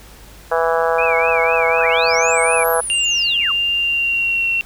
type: harmonic tone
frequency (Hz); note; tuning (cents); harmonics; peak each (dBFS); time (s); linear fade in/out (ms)
164.81; E3; 0; 3 / 4 / 5 / 6 / 7 / 8 / 9 / 10; -18 / -20 / -22 / -24 / -25 / -26 / -27 / -28; 0.51-2.81; 10
type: tone with vibrato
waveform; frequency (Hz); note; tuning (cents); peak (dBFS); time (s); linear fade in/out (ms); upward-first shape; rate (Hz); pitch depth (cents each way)
sine; 2376; D7; +20; -18; 0.98-2.64; 10; triangle; 4; 170
type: linear two-way sweep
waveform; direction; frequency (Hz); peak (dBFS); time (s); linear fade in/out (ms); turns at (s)
sine; up then down; 998 to 11830 to 998; -22; 1.77-3.52; 10; 2.7
type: tone with pitch glide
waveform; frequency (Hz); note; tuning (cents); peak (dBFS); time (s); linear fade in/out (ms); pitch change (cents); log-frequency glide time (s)
sine; 2794 to 2725; F7 to F7; 0 to -43; -15; 2.9-4.61; 0; -43; 3.74-4.5
effects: added 50 Hz sine -43 dBFS peak until 4.65 s + pink hiss -43 dBFS RMS until 4.65 s